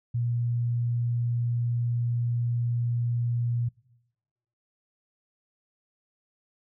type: tone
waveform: sine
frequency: 119.3 Hz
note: A#2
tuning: 41 cents sharp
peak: -24 dBFS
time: 0.14-3.69 s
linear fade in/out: 10 ms
effects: noise-tail reverb RT60 1.0 s tail -24 dB re dry